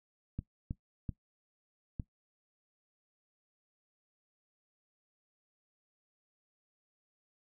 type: clicks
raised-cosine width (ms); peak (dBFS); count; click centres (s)
5; -24; 4; 0.39 / 0.709 / 1.092 / 1.998
effects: noise-tail reverb RT60 0.1 s tail -17 dB re dry